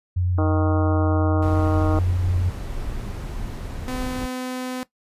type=tone with vibrato; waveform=sine; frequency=89.9 Hz; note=F#2; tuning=49 cents flat; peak=-19 dBFS; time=0.16-2.5 s; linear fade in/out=10 ms; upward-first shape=sine; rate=8.5 Hz; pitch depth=12 cents each way
type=harmonic tone; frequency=155.56 Hz; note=D#3; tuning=in tune; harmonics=2 / 3 / 4 / 5 / 6 / 7 / 8 / 9; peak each=-23 / -29 / -28 / -31 / -37 / -35 / -34 / -39 dBFS; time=0.38-1.99 s; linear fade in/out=2 ms
type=noise; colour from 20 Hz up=brown; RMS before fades=-30 dBFS; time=1.42-4.26 s; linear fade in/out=5 ms
type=tone; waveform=sawtooth; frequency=254.3 Hz; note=C4; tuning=49 cents flat; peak=-23 dBFS; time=3.88-4.83 s; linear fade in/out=0 ms
effects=noise-tail reverb RT60 0.1 s tail -17 dB re dry + resampled to 32000 Hz